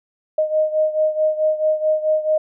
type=beating tone pair; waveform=sine; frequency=619 / 623.6 Hz; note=D#5 / D#5; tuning=-9 / +4 cents; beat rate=4.6 Hz; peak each=-17 / -21 dBFS; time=0.38-2.38 s; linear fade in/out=5 ms; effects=none